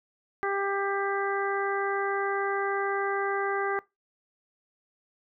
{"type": "harmonic tone", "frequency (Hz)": 396.3, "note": "G4", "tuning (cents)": 19, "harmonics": [1, 2, 3, 4, 5], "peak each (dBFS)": [-30, -32, -32, -34, -37], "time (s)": [0.43, 3.79], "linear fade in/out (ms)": 0, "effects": ["noise-tail reverb RT60 0.2 s tail -21 dB re dry"]}